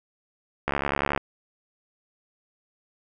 click train, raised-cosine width 0.5 ms, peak -9 dBFS, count 36, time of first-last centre 0.68-1.176 s, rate 70.5 Hz, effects none

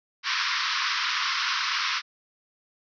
pink band-pass noise, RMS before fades -27 dBFS, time 0.23-2.02 s, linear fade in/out 50 ms, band 1000 to 5700 Hz, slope 96 dB/octave, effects none

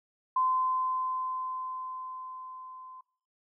sine tone with level ramp, 1030 Hz, C6, 28 cents flat, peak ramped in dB -23 to -45 dBFS, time 0.36-3.01 s, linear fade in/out 5 ms, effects noise-tail reverb RT60 0.6 s tail -21 dB re dry

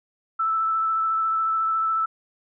sine tone with vibrato, 1318.5 Hz, E6, in tune, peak -20 dBFS, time 0.39-2.06 s, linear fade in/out 10 ms, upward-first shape sine, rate 14 Hz, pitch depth 13 cents each way, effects none

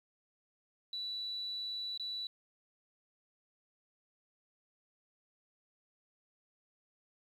sine tone with dropouts, 3951 Hz, B7, in tune, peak -37 dBFS, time 0.93-2.27 s, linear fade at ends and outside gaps 2 ms, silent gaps 1.976-1.997 s, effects 11-bit

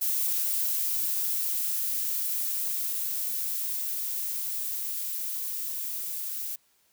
violet noise with level ramp, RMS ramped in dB -27 to -34 dBFS, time 0.01-6.56 s, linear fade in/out 10 ms, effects white hiss -67 dBFS RMS until 6.92 s

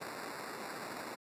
violet noise with sample-and-hold, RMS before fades -43 dBFS, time 0-1.16 s, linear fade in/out 20 ms, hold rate 3150 Hz, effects high-pass 200 Hz 12 dB/octave + resampled to 32000 Hz

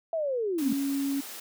sine linear sweep, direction down, 673 to 210 Hz, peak -26 dBFS, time 0.13-0.73 s, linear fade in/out 2 ms
white high-pass noise, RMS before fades -41 dBFS, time 0.58-1.4 s, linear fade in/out 5 ms, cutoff 210 Hz, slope 96 dB/octave
sine tone, 277.2 Hz, C#4, in tune, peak -26 dBFS, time 0.62-1.21 s, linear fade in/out 10 ms
effects none

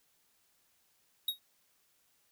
square tone with exponential decay, 3776 Hz, A#7, 22 cents sharp, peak -27 dBFS, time 1.28-1.39 s, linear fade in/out 5 ms, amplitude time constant 22 ms, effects white hiss -72 dBFS RMS until 2.31 s

